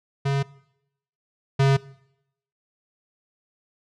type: tone pair in turn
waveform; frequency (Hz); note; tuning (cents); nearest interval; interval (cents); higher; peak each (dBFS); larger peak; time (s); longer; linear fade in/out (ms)
square; 138.59 / 136.84; C#3 / C#3; 0 / -22; unison; 22; first; -21 / -16; second; 0.25-0.43 / 1.59-1.77; neither; 10
effects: noise-tail reverb RT60 0.8 s tail -21 dB re dry + low-pass 5000 Hz 12 dB/octave